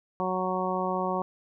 harmonic tone, 185 Hz, F#3, in tune, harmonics 1 / 2 / 3 / 4 / 5 / 6, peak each -33 / -33 / -33 / -33 / -33 / -33 dBFS, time 0.2-1.22 s, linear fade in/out 0 ms, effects none

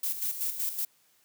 violet noise with tremolo, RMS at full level -30 dBFS, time 0.03-0.85 s, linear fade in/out 5 ms, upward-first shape square, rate 5.3 Hz, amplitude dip 60%, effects white hiss -66 dBFS RMS until 1.24 s + high-pass 100 Hz 12 dB/octave

